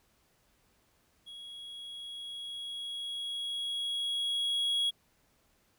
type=tone with level ramp; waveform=triangle; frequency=3322 Hz; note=G#7; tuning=in tune; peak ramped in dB=-43 to -25 dBFS; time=1.26-4.91 s; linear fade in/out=20 ms; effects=pink hiss -70 dBFS RMS until 5.78 s